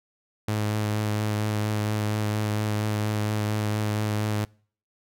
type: tone with vibrato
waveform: sawtooth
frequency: 106.2 Hz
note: G#2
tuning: 39 cents sharp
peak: -20 dBFS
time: 0.48-4.45 s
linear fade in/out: 5 ms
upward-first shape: triangle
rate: 4.3 Hz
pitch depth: 20 cents each way
effects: noise-tail reverb RT60 0.5 s tail -26 dB re dry